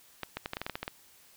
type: clicks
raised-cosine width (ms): 0.3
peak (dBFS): -18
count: 11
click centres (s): 0.233 / 0.37 / 0.459 / 0.534 / 0.569 / 0.616 / 0.665 / 0.697 / 0.755 / 0.83 / 0.879
effects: white hiss -59 dBFS RMS until 1.36 s